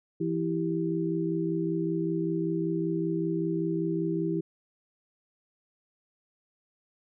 sine tone cluster, 167.2 / 326.9 / 392.1 Hz, E3 / E4 / G4, +25 / -14 / 0 cents, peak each -31 / -29 / -32 dBFS, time 0.2-4.41 s, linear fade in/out 10 ms, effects none

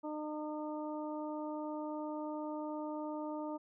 harmonic tone, 303.8 Hz, D#4, 41 cents flat, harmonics 1 / 2 / 3 / 4, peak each -40 / -43 / -45 / -51 dBFS, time 0.03-3.58 s, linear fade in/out 20 ms, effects none

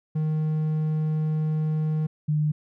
triangle / sine tone pair in turn, 155.3 / 151.49 Hz, D#3 / D#3, -3 / -46 cents, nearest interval unison, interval 43 cents, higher first, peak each -20 dBFS, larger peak neither, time 0.15-2.07 / 2.28-2.52 s, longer first, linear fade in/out 10 ms, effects none

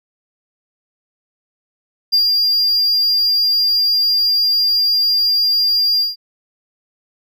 triangle tone with ADSR envelope, 4798 Hz, D8, 36 cents sharp, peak -8 dBFS, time 2.12-6.16 s, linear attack 20 ms, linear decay 98 ms, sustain -3 dB, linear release 160 ms, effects none

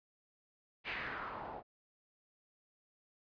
white noise with low-pass filter sweep, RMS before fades -43 dBFS, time 0.84-1.63 s, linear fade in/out 50 ms, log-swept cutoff 2600 to 670 Hz, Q 3, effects resampled to 11025 Hz

